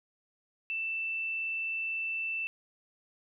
sine tone, 2661 Hz, E7, 16 cents sharp, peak -31 dBFS, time 0.7-2.47 s, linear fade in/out 0 ms, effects none

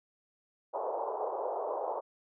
pink band-pass noise, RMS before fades -35 dBFS, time 0.73-2.01 s, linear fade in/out 20 ms, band 430 to 990 Hz, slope 48 dB/octave, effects none

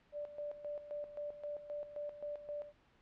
sine tone with tremolo, 587.3 Hz, D5, in tune, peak -39 dBFS, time 0.12-2.73 s, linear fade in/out 50 ms, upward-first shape square, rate 3.8 Hz, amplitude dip 70%, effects pink hiss -69 dBFS RMS until 3.01 s + low-pass 3000 Hz 12 dB/octave

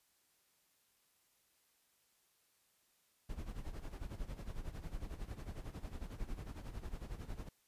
brown noise with tremolo, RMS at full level -42 dBFS, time 3.29-7.49 s, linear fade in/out 5 ms, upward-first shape sine, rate 11 Hz, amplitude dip 75%, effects white hiss -75 dBFS RMS until 7.67 s + resampled to 32000 Hz

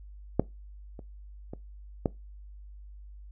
clicks, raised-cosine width 2 ms, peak -8 / -29 / -24 / -11 dBFS, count 4, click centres 0.396 / 0.992 / 1.535 / 2.058 s, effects noise-tail reverb RT60 0.2 s tail -21 dB re dry + added 50 Hz sine -44 dBFS peak until 3.31 s

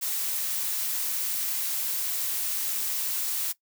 blue noise, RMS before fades -29 dBFS, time 0.01-3.53 s, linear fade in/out 20 ms, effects noise-tail reverb RT60 0.1 s tail -18 dB re dry

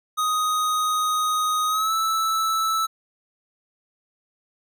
square tone with pitch glide, 1249 to 1314.1 Hz, D#6 to E6, +6 to -6 cents, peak -21 dBFS, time 0.17-2.87 s, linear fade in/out 20 ms, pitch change +88 cents, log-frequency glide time 1.67-1.93 s, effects none

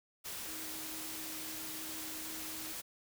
sine tone in noise, 315.5 Hz, D#4, 24 cents sharp, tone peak -50 dBFS, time 0.47-2.73 s, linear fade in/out 20 ms, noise white, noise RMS -43 dBFS, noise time 0.24-2.82 s, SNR -10 dB, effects none

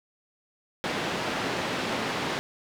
pink band-pass noise, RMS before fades -30 dBFS, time 0.84-2.39 s, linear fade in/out 0 ms, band 200 to 3700 Hz, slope 12 dB/octave, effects none

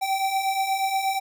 square beating tone pair, 768 / 776.4 Hz, G5 / G5, -36 / -17 cents, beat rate 8.4 Hz, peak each -30 / -24 dBFS, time 0.01-1.2 s, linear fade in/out 20 ms, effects none

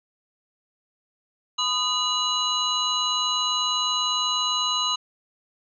sine tone cluster, 1009 / 1237 / 2903 / 3980 / 6560 Hz, B5 / D#6 / F#7 / B7 / G#8, +37 / -10 / -34 / +13 / -22 cents, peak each -30 / -29 / -26 / -26 / -33 dBFS, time 1.58-4.96 s, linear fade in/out 10 ms, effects none

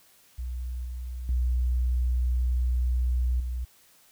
sine tone with level steps, 61.74 Hz, B1, in tune, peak -30 / -32 / -22 / -28 dBFS, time 0.38-3.65 s, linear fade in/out 10 ms, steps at 0.85 / 1.29 / 3.4 s, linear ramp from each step 2 ms, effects white hiss -59 dBFS RMS until 4.11 s

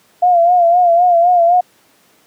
sine tone with vibrato, 698.5 Hz, F5, in tune, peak -7 dBFS, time 0.22-1.61 s, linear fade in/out 10 ms, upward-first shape sine, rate 3.9 Hz, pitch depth 64 cents each way, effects pink hiss -52 dBFS RMS until 2.26 s + high-pass 200 Hz 12 dB/octave

